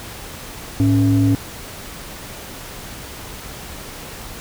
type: tone pair together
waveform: sine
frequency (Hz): 107.72 / 278.1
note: A2 / C#4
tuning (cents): -36 / +6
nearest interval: octave + major third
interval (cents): 1642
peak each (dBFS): -13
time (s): 0.8-1.35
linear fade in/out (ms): 0
effects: tanh soft clip ceiling -8 dBFS + pink hiss -34 dBFS RMS until 4.4 s